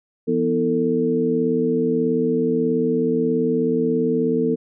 sine tone cluster, 169.7 / 246.5 / 325 / 446.7 Hz, F3 / B3 / E4 / A4, -49 / -3 / -24 / +26 cents, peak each -27 / -21 / -26 / -20 dBFS, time 0.27-4.56 s, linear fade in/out 20 ms, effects none

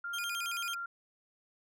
sine tone with pitch glide, 1396.9 to 1386.4 Hz, F6 to F6, 0 to -13 cents, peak -36 dBFS, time 0.04-0.86 s, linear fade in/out 5 ms, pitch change -13 cents, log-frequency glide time 0.26-0.38 s
sawtooth tone with vibrato, 2794 Hz, F7, in tune, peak -34 dBFS, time 0.13-0.75 s, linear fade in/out 10 ms, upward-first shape square, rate 9.1 Hz, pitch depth 230 cents each way
effects none

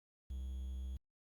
triangle tone with quantisation, 64.9 Hz, C2, 13 cents flat, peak -38 dBFS, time 0.3-0.97 s, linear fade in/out 5 ms, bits 11, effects Opus 48 kbps

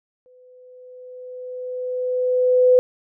sine tone with exponential growth, 503 Hz, B4, 32 cents sharp, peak -9 dBFS, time 0.26-2.79 s, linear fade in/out 0 ms, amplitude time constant 550 ms, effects none

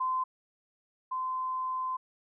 sine tone pair in turn, 1031 / 1031 Hz, C6 / C6, -26 / -26 cents, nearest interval unison, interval 0 cents, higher neither, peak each -27 / -30 dBFS, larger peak first, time 0-0.24 / 1.11-1.97 s, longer second, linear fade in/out 10 ms, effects none

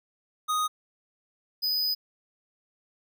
square tone pair in turn, 1244.5 / 4991 Hz, D#6 / D#8, 0 / +5 cents, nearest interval 2 octaves, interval 2405 cents, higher second, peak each -25 dBFS, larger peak neither, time 0.48-0.68 / 1.62-1.95 s, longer second, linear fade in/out 20 ms, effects none

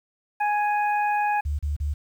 harmonic tone, 832 Hz, G#5, 3 cents sharp, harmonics 1 / 2 / 3, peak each -21 / -30 / -33 dBFS, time 0.4-1.41 s, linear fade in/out 10 ms
sine tone bursts, 73.42 Hz, D2, in tune, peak -23 dBFS, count 3, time 1.45-1.94 s, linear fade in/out 10 ms, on 140 ms, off 35 ms
effects 9-bit

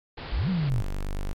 pink low-pass noise, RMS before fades -38 dBFS, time 0.17-0.7 s, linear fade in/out 10 ms, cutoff 4800 Hz, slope 96 dB/octave
sine exponential two-way sweep, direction up then down, 38.1 to 195.2 to 107.9 Hz, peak -23 dBFS, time 0.32-0.82 s, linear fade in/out 10 ms, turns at 0.49 s
square tone, 24.5 Hz, G0, in tune, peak -28 dBFS, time 0.7-1.33 s, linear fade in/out 0 ms
effects AAC 48 kbps

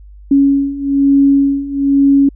sine beating tone pair, 277.2 / 278.3 Hz, C#4 / C#4, 0 / +7 cents, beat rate 1.1 Hz, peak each -13 / -10 dBFS, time 0.31-2.29 s, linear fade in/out 5 ms, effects added 50 Hz sine -34 dBFS peak until 2.35 s

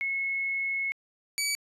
sine / 15% pulse tone pair in turn, 2184 / 2283 Hz, C#7 / D7, -26 / -50 cents, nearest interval minor second, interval 76 cents, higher second, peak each -27 / -20 dBFS, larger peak second, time 0.01-0.92 / 1.38-1.55 s, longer first, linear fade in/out 0 ms, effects resampled to 32000 Hz

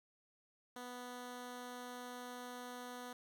10% pulse tone, 246.9 Hz, B3, in tune, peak -38 dBFS, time 0.76-3.13 s, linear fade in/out 2 ms, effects none

